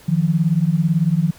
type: beating tone pair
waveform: sine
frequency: 155.56 / 173.56 Hz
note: D#3 / F3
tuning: 0 / -10 cents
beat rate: 18 Hz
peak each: -17 dBFS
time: 0.08-1.31 s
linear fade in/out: 10 ms
effects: pink hiss -46 dBFS RMS until 1.38 s

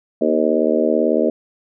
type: harmonic tone with a mistuned harmonic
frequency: 78.1 Hz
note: D#2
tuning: 7 cents sharp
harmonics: 3 / 4 / 5 / 6 / 7 / 8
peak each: -21 / -21 / -21 / -21 / -21 / -21 dBFS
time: 0.21-1.3 s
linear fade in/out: 5 ms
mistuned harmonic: 3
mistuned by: +31 cents
effects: none

